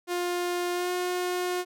sawtooth tone with pitch glide, 353.4 to 359.6 Hz, F4 to F#4, +21 to -49 cents, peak -23 dBFS, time 0.07-1.65 s, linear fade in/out 50 ms, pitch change +30 cents, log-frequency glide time 0.73-0.91 s, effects none

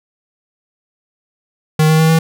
square tone with pitch steps, 155.56 / 157.64 / 159.75 / 161.89 Hz, D#3 / D#3 / D#3 / E3, 0 / +23 / +46 / -31 cents, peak -9 dBFS, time 1.79-2.19 s, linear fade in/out 5 ms, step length 100 ms, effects none

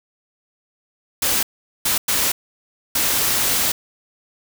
white noise bursts at uneven times, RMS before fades -19 dBFS, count 4, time 1.22-1.43 / 1.85-1.98 / 2.08-2.32 / 2.95-3.72 s, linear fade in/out 5 ms, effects none

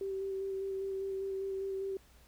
sine tone with vibrato, 387.5 Hz, G4, 20 cents flat, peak -34 dBFS, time 0.01-1.97 s, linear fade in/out 2 ms, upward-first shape square, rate 5 Hz, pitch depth 12 cents each way, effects added 60 Hz sine -62 dBFS peak until 2.27 s + pink hiss -64 dBFS RMS until 2.27 s

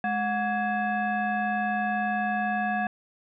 sine tone with frequency modulation, 728 Hz, F#5, 28 cents flat, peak -24 dBFS, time 0.04-2.87 s, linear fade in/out 2 ms, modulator 938 Hz, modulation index 1.1, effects none

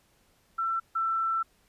sine tone pair in turn, 1342 / 1336 Hz, E6 / E6, +31 / +23 cents, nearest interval unison, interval 8 cents, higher first, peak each -26 / -25 dBFS, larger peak second, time 0.58-0.8 / 0.95-1.43 s, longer second, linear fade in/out 10 ms, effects pink hiss -66 dBFS RMS until 1.68 s + resampled to 32000 Hz

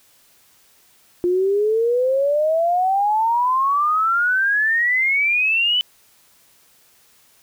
sine exponential sweep, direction up, 349.2 to 3023 Hz, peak -15 dBFS, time 1.24-5.81 s, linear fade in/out 0 ms, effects white hiss -55 dBFS RMS until 7.42 s

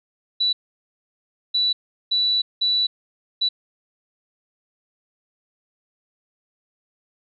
sine tone bursts at uneven times, 3951 Hz, B7, in tune, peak -17 dBFS, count 5, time 0.4-0.53 / 1.54-1.73 / 2.11-2.42 / 2.61-2.87 / 3.41-3.49 s, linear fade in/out 10 ms, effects none

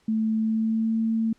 sine tone with pitch glide, 220 to 224.2 Hz, A3 to A3, 0 to +33 cents, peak -21 dBFS, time 0.08-1.33 s, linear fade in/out 5 ms, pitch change +33 cents, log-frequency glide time 0.37-0.97 s, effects pink hiss -64 dBFS RMS until 1.38 s + low-pass 8000 Hz 12 dB/octave

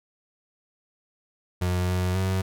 35% pulse tone with pitch steps, 90.2 / 91.1 / 94.4 Hz, F#2 / F#2 / F#2, -44 / -26 / +35 cents, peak -21 dBFS, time 1.61-2.42 s, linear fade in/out 10 ms, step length 270 ms, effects none

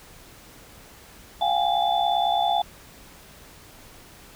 sine tone cluster, 699 / 769 / 827 / 3492 Hz, F5 / G5 / G#5 / A7, +1 / -33 / -8 / -14 cents, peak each -24 / -25 / -24 / -30 dBFS, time 1.41-2.62 s, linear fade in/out 5 ms, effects pink hiss -48 dBFS RMS until 4.35 s

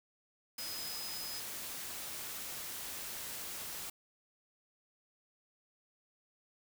sine tone in noise, 5040 Hz, D#8, 21 cents sharp, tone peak -43 dBFS, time 0.58-1.4 s, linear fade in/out 5 ms, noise white, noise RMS -43 dBFS, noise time 0.58-3.9 s, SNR -3 dB, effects none

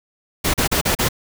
pink noise bursts, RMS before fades -18 dBFS, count 5, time 0.44-1.088 s, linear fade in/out 10 ms, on 100 ms, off 37 ms, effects none

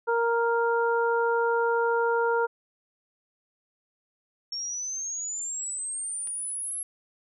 harmonic tone, 466.2 Hz, A#4, in tune, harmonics 1 / 2 / 3, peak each -24 / -27 / -29 dBFS, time 0.07-2.47 s, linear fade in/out 20 ms
sine exponential sweep, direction up, 5470 to 11175 Hz, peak -30 dBFS, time 4.52-6.83 s, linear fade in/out 2 ms
click, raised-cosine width 0.2 ms, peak -32 dBFS, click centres 6.273 s
effects none

